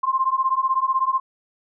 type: beating tone pair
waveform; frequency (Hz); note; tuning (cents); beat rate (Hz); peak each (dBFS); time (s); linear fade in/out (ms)
sine; 1046.5 / 1062.5; C6 / C6; 0 / +26; 16; -21; 0.03-1.2; 10
effects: none